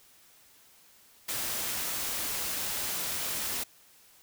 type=noise; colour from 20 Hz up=white; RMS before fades=-33 dBFS; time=1.28-3.64 s; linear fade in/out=10 ms; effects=white hiss -59 dBFS RMS until 4.22 s